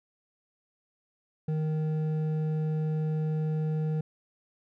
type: tone with hard clipping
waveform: sine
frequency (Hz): 155.56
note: D#3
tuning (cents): 0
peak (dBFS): -28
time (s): 1.48-4.01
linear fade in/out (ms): 5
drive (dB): 7
effects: none